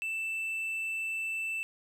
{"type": "tone", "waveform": "triangle", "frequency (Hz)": 2654, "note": "E7", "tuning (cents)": 11, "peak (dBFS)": -30, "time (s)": [0.02, 1.63], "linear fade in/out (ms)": 0, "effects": []}